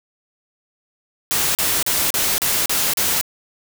white noise bursts, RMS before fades -19 dBFS, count 7, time 1.31-3.212 s, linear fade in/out 0 ms, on 240 ms, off 37 ms, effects none

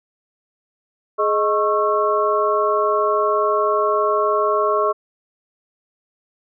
sine tone cluster, 420.5 / 624 / 1097 / 1334 Hz, G#4 / D#5 / C#6 / E6, +22 / +5 / -18 / +20 cents, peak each -20 / -21 / -19 / -26 dBFS, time 1.18-4.93 s, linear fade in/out 20 ms, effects none

